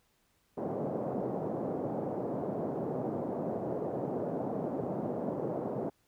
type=band-pass noise; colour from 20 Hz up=white; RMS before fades=-35 dBFS; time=0.57-5.9 s; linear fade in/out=10 ms; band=130 to 640 Hz; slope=24 dB/octave; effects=pink hiss -72 dBFS RMS until 6.07 s